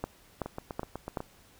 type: two click trains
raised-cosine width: 1 ms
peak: -17 / -22 dBFS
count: 4 / 7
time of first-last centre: 0.04-1.172 / 0.46-1.204 s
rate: 2.65 / 8.06 Hz
effects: pink hiss -59 dBFS RMS until 1.59 s